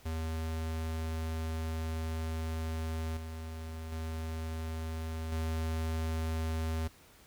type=tone with level steps; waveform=square; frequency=80.4 Hz; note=E2; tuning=43 cents flat; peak=-34 / -40 / -36 / -32 dBFS; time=0.05-6.88 s; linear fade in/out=10 ms; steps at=3.17 / 3.92 / 5.32 s; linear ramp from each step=2 ms; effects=pink hiss -59 dBFS RMS until 7.26 s